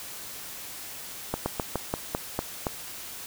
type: slowing click train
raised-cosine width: 1 ms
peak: -12 dBFS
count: 8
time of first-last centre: 1.34-2.668 s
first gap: 120 ms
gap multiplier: 1.15
effects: white hiss -40 dBFS RMS until 3.26 s